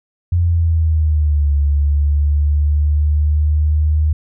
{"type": "exponential two-way sweep", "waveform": "sine", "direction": "down then up", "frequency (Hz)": [87.6, 71.6, 76.9], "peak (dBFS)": -11, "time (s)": [0.32, 4.13], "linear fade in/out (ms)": 5, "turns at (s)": 1.53, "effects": []}